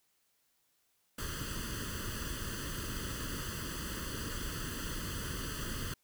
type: noise with comb filter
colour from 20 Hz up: pink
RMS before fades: -39 dBFS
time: 1.18-5.94 s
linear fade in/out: 5 ms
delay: 0.65 ms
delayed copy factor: +1
effects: white hiss -75 dBFS RMS until 6.03 s